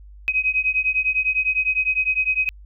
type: beating tone pair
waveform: sine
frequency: 2521 / 2530.9 Hz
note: D#7 / D#7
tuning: +22 / +29 cents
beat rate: 9.9 Hz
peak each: -21 / -21 dBFS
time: 0.28-2.49 s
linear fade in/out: 0 ms
effects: added 50 Hz sine -40 dBFS peak until 2.65 s